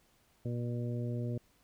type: harmonic tone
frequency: 120 Hz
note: B2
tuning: 49 cents flat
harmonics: 1 / 2 / 3 / 4 / 5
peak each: -34 / -40 / -44 / -46 / -48 dBFS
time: 0.45-1.38 s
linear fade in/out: 5 ms
effects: pink hiss -69 dBFS RMS until 1.63 s